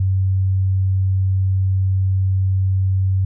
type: tone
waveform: sine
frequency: 95.1 Hz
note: F#2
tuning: 48 cents sharp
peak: -14 dBFS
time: 0-3.25 s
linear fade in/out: 5 ms
effects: none